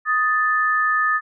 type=tone pair together; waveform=sine; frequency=1248 / 1758.8 Hz; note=D#6 / A6; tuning=+5 / -1 cents; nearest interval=tritone; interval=594 cents; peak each=-19 dBFS; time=0.05-1.21 s; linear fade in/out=50 ms; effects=none